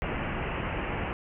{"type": "low-pass noise", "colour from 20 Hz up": "pink", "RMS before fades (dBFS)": -32, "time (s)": [0.02, 1.13], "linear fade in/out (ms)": 0, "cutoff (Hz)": 2900, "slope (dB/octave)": 96, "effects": []}